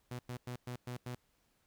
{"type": "tone bursts at uneven times", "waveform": "sawtooth", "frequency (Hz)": 123.47, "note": "B2", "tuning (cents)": 0, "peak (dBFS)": -36, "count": 6, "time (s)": [[0.11, 0.19], [0.29, 0.37], [0.47, 0.56], [0.67, 0.76], [0.87, 0.97], [1.06, 1.15]], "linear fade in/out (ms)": 5, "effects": ["pink hiss -75 dBFS RMS until 1.66 s"]}